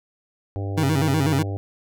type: harmonic tone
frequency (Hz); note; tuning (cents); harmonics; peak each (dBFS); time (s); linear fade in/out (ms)
98.8; G2; +14; 1 / 3 / 4 / 5 / 6 / 7 / 8; -25 / -35 / -37 / -39 / -41 / -42 / -43; 0.56-1.57; 0
type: tone with vibrato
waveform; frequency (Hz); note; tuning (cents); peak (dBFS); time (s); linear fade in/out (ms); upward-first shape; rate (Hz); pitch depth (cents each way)
25% pulse; 146.83; D3; 0; -15; 0.77-1.43; 10; square; 8.1; 130
effects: none